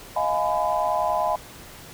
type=chord; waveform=sine; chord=F half-diminished seventh; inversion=third; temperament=just; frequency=628.6 / 698.5 / 838.1 / 1005.8 Hz; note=Eb5 / F5 / Ab5 / Cb6; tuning=+18 / 0 / +16 / +31 cents; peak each=-26 dBFS; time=0.16-1.36 s; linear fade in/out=5 ms; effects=pink hiss -43 dBFS RMS until 1.93 s